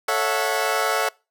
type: chord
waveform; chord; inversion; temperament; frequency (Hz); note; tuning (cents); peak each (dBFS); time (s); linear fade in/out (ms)
20% pulse; F# minor seventh; first; equal with one note detuned; 440 / 554.4 / 659.3 / 729.4; A4 / C#5 / E5 / F#5; 0 / 0 / 0 / -25; -21; 0.08-1.09; 5
effects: noise-tail reverb RT60 0.3 s tail -25 dB re dry